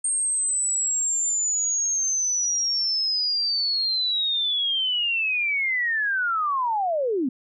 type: linear sweep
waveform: sine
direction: down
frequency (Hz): 8630 to 236.6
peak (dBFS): -21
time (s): 0.04-7.29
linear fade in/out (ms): 5
effects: none